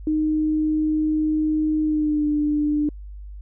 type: tone with pitch glide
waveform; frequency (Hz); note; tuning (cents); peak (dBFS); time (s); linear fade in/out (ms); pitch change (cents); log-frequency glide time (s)
sine; 308.8 to 297.4; D#4 to D4; -13 to +22; -18; 0.07-2.89; 2; -65; 1.83-2.27
effects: added 50 Hz sine -34 dBFS peak until 3.41 s